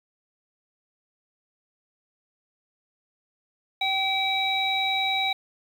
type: harmonic tone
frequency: 770 Hz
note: G5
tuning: 31 cents flat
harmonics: 1 / 3 / 5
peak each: -27 / -27 / -26 dBFS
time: 3.81-5.33 s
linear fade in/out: 5 ms
effects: 8-bit